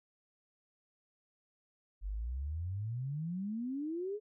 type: exponential sweep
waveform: sine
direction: up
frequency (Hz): 45.62 to 432.7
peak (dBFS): -35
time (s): 2.01-4.2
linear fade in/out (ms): 50
effects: none